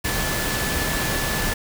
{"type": "tone in noise", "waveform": "sine", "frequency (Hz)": 1736, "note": "A6", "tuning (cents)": -24, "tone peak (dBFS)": -30, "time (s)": [0.04, 1.54], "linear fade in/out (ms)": 10, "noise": "pink", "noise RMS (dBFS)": -24, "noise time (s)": [0.04, 1.54], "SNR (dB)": -9, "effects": []}